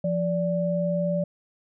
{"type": "tone pair together", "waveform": "sine", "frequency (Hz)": [173.33, 583], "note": ["F3", "D5"], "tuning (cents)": [-13, -13], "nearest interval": "octave + major sixth", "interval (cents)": 2100, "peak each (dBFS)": -25, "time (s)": [0.04, 1.24], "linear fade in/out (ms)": 5, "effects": []}